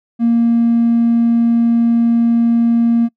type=tone; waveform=triangle; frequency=233.1 Hz; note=A#3; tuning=in tune; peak=-6 dBFS; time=0.19-3.09 s; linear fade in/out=50 ms; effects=noise-tail reverb RT60 0.1 s tail -26 dB re dry + tanh soft clip ceiling -6 dBFS